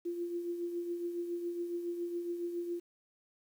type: tone with tremolo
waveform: sine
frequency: 346.1 Hz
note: F4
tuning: 16 cents flat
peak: -32 dBFS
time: 0.05-2.8 s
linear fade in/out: 10 ms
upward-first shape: triangle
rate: 7.2 Hz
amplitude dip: 55%
effects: 10-bit